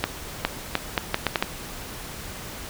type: accelerating click train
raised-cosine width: 0.3 ms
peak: -4 dBFS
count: 8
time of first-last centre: 0.04-1.425 s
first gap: 410 ms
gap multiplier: 0.74
effects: pink hiss -37 dBFS RMS until 2.69 s